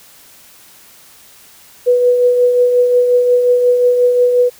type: tone with tremolo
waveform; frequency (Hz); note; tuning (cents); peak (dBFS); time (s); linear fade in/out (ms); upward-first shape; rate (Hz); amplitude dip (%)
sine; 492.1; B4; -6; -6; 1.86-4.5; 20; triangle; 5.6; 45
effects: white hiss -43 dBFS RMS until 4.59 s